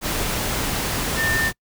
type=tone in noise; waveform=sine; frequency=1800 Hz; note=A6; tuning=39 cents sharp; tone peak=-20 dBFS; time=1.16-1.52 s; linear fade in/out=50 ms; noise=pink; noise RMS=-24 dBFS; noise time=0.01-1.53 s; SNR=+1 dB; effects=noise-tail reverb RT60 0.1 s tail -26 dB re dry

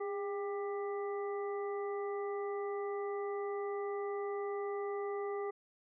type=harmonic tone with a mistuned harmonic; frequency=396 Hz; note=G4; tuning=18 cents sharp; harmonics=1 / 2 / 3 / 5; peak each=-36 / -45 / -46 / -52 dBFS; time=0-5.51 s; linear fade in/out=10 ms; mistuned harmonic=1; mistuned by=+47 cents; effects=none

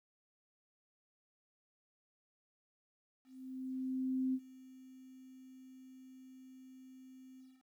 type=tone with ADSR envelope; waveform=sine; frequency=260 Hz; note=C4; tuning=11 cents flat; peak=-31 dBFS; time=3.24-7.64 s; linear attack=1100 ms; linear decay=54 ms; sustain=-22 dB; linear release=240 ms; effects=12-bit

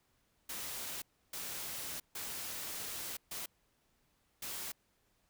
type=noise bursts at uneven times; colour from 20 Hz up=white; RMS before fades=-42 dBFS; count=5; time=0.49-1.02 / 1.33-2 / 2.15-3.17 / 3.31-3.46 / 4.42-4.72 s; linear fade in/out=5 ms; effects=pink hiss -75 dBFS RMS until 5.29 s

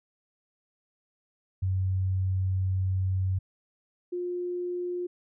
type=tone pair in turn; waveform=sine; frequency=94.1 / 355.3 Hz; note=F#2 / F4; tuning=+30 / +30 cents; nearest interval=octave + major seventh; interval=2300 cents; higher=second; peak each=-24 / -29 dBFS; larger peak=first; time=1.62-3.39 / 4.12-5.07 s; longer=first; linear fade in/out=10 ms; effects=none

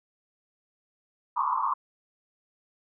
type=band-pass noise; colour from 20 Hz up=pink; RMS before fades=-27 dBFS; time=1.36-1.74 s; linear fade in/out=10 ms; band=910 to 1200 Hz; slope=96 dB/octave; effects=none

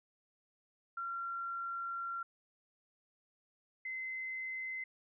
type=tone pair in turn; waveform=sine; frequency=1372 / 2056 Hz; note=F6 / C7; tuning=-31 / -31 cents; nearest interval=perfect fifth; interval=700 cents; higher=second; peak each=-37 / -38 dBFS; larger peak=first; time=0.97-2.23 / 3.85-4.84 s; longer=first; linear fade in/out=5 ms; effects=none

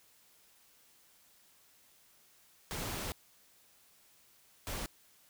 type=noise bursts at uneven times; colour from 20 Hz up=pink; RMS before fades=-39 dBFS; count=2; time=2.71-3.12 / 4.67-4.86 s; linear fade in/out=0 ms; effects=white hiss -65 dBFS RMS until 5.29 s

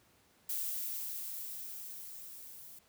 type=noise with level ramp; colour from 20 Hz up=violet; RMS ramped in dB=-36 to -52 dBFS; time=0.49-2.79 s; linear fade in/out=5 ms; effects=pink hiss -67 dBFS RMS until 2.88 s + high-pass 80 Hz 12 dB/octave

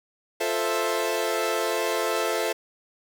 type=chord; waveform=sawtooth; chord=F major seventh; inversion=none; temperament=equal; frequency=349.2 / 440 / 523.3 / 659.3 Hz; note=F4 / A4 / C5 / E5; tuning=0 / 0 / 0 / 0 cents; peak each=-28 / -24 / -26 / -25 dBFS; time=0.4-2.53 s; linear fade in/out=10 ms; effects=none

